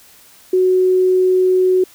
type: tone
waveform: sine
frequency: 370 Hz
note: F#4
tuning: in tune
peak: -10 dBFS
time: 0.53-1.84 s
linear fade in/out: 5 ms
effects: white hiss -46 dBFS RMS until 1.94 s